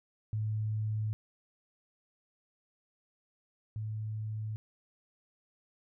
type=tone pair in turn; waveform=sine; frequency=107.9 / 108.31 Hz; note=A2 / A2; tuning=-33 / -27 cents; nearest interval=unison; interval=6 cents; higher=second; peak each=-30 / -34 dBFS; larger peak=first; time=0.33-1.13 / 3.76-4.56 s; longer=neither; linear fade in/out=0 ms; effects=none